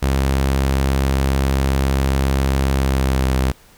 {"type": "tone with pitch glide", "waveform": "sawtooth", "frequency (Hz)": [67.4, 65.29], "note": ["C#2", "C2"], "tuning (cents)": [-48, -3], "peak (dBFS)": -11, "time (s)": [0.02, 3.52], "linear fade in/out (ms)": 10, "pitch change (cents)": -55, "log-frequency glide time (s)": [2.71, 3.33], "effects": ["pink hiss -49 dBFS RMS until 3.77 s"]}